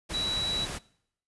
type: tone in noise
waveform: sine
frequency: 3914 Hz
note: B7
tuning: 16 cents flat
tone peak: -28 dBFS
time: 0.13-0.66 s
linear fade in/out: 20 ms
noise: pink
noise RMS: -36 dBFS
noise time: 0.09-0.79 s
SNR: +5 dB
effects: noise-tail reverb RT60 0.7 s tail -22 dB re dry + resampled to 24000 Hz